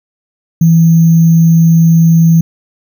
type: tone with sample-and-hold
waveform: sine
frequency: 164.81 Hz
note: E3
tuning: in tune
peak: -3 dBFS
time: 0.61-2.41 s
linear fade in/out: 5 ms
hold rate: 6300 Hz
effects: none